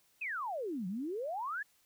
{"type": "exponential two-way sweep", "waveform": "sine", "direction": "down then up", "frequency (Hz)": [2674, 174.61, 1779], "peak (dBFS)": -35, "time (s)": [0.21, 1.63], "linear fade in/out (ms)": 10, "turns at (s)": 0.87, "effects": ["white hiss -70 dBFS RMS until 1.85 s"]}